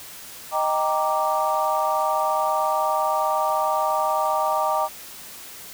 sine chord, Eb major seventh, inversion none, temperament equal, 622.3 / 784 / 932.3 / 1174.7 Hz, Eb5 / G5 / Bb5 / D6, 0 / 0 / 0 / 0 cents, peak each -25 dBFS, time 0.51-4.89 s, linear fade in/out 50 ms, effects white hiss -40 dBFS RMS until 5.73 s

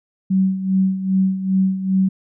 sine tone with tremolo, 190 Hz, F#3, 46 cents sharp, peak -12 dBFS, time 0.3-2.09 s, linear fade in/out 10 ms, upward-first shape sine, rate 2.5 Hz, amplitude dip 70%, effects none

